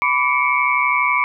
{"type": "tone cluster", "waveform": "sine", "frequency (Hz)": [993, 1155, 2180, 2312], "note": ["B5", "D6", "C#7", "D7"], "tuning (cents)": [9, -29, -29, -28], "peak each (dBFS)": -20, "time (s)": [0.02, 1.24], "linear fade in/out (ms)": 0, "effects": []}